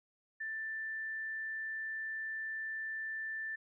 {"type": "tone", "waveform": "sine", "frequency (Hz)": 1770, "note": "A6", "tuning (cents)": 10, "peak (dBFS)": -37, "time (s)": [0.4, 3.56], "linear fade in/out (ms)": 10, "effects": []}